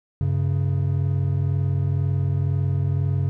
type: tone pair together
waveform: triangle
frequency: 95.9 / 137.91 Hz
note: G2 / C#3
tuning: -37 / -9 cents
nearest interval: tritone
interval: 628 cents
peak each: -20 / -20 dBFS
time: 0.21-3.29 s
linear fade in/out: 0 ms
effects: none

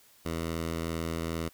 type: tone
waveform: 10% pulse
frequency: 82.41 Hz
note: E2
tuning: in tune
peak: -23 dBFS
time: 0.25-1.49 s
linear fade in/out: 10 ms
effects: white hiss -60 dBFS RMS until 1.53 s

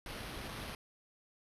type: noise with sample-and-hold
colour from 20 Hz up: pink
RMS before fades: -44 dBFS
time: 0.06-0.75 s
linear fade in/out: 2 ms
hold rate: 7350 Hz
effects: resampled to 32000 Hz

